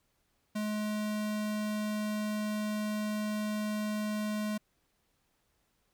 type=tone; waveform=square; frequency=211.8 Hz; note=G#3; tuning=34 cents sharp; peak=-32 dBFS; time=0.55-4.58 s; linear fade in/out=10 ms; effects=pink hiss -75 dBFS RMS until 5.93 s